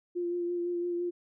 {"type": "tone with vibrato", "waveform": "sine", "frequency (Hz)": 349.1, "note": "F4", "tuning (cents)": -1, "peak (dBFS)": -29, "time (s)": [0.15, 1.11], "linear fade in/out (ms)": 20, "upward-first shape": "sine", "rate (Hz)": 5.9, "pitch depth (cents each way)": 19, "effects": []}